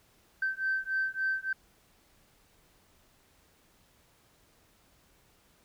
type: beating tone pair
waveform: sine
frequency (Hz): 1549 / 1552.5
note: G6 / G6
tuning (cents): -21 / -17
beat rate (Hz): 3.5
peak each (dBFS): -31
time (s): 0.42-1.53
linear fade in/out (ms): 5
effects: tanh soft clip ceiling -22 dBFS + pink hiss -65 dBFS RMS until 5.64 s